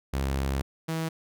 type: tone pair in turn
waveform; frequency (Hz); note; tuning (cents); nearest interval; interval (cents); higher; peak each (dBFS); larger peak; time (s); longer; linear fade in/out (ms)
sawtooth; 67.7 / 161.86; C#2 / E3; -40 / -31; octave + minor third; 1509; second; -22 / -24; first; 0.13-0.62 / 0.88-1.09; first; 10
effects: none